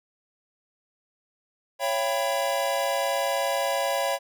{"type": "chord", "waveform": "square", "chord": "C# half-diminished seventh", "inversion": "none", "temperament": "equal with one note detuned", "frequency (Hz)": [554.4, 674.3, 784, 987.8], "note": ["C#5", "E5", "G5", "B5"], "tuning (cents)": [0, 39, 0, 0], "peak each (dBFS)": [-28, -30, -32, -32], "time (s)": [1.79, 4.19], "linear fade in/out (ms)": 50, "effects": []}